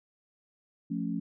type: chord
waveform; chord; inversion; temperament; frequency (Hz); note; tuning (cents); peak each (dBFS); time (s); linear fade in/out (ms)
sine; F augmented; none; equal; 174.61 / 220 / 277.2; F3 / A3 / C#4; 0 / 0 / 0; -34; 0.9-1.2; 10
effects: none